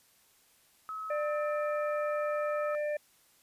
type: tone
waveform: sine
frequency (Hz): 1285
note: E6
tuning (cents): -45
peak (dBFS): -36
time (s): 0.89-2.75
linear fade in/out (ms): 0
type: harmonic tone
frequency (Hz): 595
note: D5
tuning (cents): +22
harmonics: 1 / 3 / 4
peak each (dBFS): -30 / -42 / -47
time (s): 1.1-2.97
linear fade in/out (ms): 5
effects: white hiss -65 dBFS RMS until 3.42 s + resampled to 32000 Hz